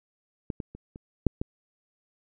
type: clicks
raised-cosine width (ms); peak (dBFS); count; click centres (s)
3; -18 / -21 / -29 / -29 / -7 / -16; 6; 0.502 / 0.602 / 0.75 / 0.959 / 1.267 / 1.415
effects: none